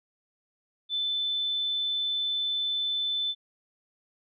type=tone; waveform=sine; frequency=3520 Hz; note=A7; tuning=in tune; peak=-26 dBFS; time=0.89-3.35 s; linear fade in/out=50 ms; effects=none